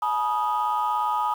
sine tone cluster, 850 / 967 / 1244 Hz, G#5 / B5 / D#6, +40 / -37 / -1 cents, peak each -25 dBFS, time 0.02-1.34 s, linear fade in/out 5 ms, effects tanh soft clip ceiling -16 dBFS + 8-bit

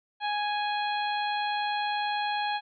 harmonic tone, 830.6 Hz, G#5, in tune, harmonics 1 / 2 / 3 / 4 / 5, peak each -28 / -35 / -38 / -38 / -40 dBFS, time 0.2-2.61 s, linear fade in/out 50 ms, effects none

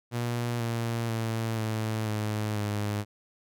sawtooth tone with pitch steps, 119.4 / 116.14 / 112.96 / 109.87 / 106.87 / 103.94 Hz, A#2 / A#2 / A2 / A2 / A2 / G#2, +42 / -6 / +46 / -2 / -50 / +2 cents, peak -24 dBFS, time 0.11-3.05 s, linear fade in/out 50 ms, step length 490 ms, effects none

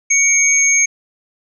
sine tone pair together, 2249 / 6450 Hz, C#7 / G8, +24 / +48 cents, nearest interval octave + tritone, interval 1824 cents, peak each -14 / -12 dBFS, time 0.1-0.86 s, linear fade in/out 10 ms, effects none

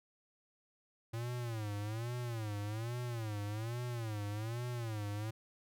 square tone with vibrato, 112.2 Hz, A2, 34 cents sharp, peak -38 dBFS, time 1.13-5.31 s, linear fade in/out 10 ms, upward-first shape sine, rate 1.2 Hz, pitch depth 160 cents each way, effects none

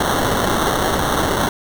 white noise with sample-and-hold, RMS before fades -18 dBFS, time 0-1.49 s, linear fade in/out 5 ms, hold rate 2450 Hz, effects none

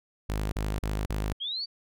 sawtooth tone bursts, 51.91 Hz, G#1, in tune, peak -24 dBFS, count 4, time 0.29-1.327 s, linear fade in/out 5 ms, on 230 ms, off 39 ms
sine linear sweep, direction up, 3136 to 4659 Hz, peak -30 dBFS, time 1.4-1.66 s, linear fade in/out 20 ms
effects none

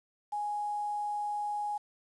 sine tone with quantisation, 830.6 Hz, G#5, in tune, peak -31 dBFS, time 0.32-1.78 s, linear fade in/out 10 ms, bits 9, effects resampled to 24000 Hz

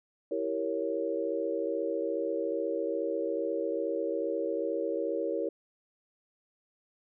sine chord, E diminished seventh, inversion none, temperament equal, 329.6 / 392 / 466.2 / 554.4 Hz, E4 / G4 / Bb4 / Db5, 0 / 0 / 0 / 0 cents, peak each -35 / -36 / -33 / -34 dBFS, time 0.31-5.49 s, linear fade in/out 5 ms, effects none

